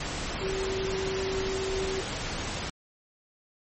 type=tone in noise; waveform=sine; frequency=382.6 Hz; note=G4; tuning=42 cents flat; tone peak=-29 dBFS; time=0.41-2.01 s; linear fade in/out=5 ms; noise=pink; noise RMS=-33 dBFS; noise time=0-2.7 s; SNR=+1 dB; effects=MP3 32 kbps